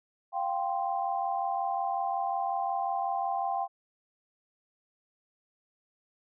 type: chord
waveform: sine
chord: F suspended second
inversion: none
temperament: equal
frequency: 698.5 / 784 / 1046.5 Hz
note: F5 / G5 / C6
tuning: 0 / 0 / 0 cents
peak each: -33 / -30 / -36 dBFS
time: 0.32-3.68 s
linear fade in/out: 50 ms
effects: none